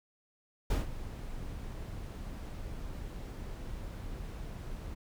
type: noise with ADSR envelope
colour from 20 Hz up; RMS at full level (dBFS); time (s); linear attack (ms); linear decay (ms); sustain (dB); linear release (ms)
brown; -26; 0.7-4.95; 6; 150; -15; 16
effects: none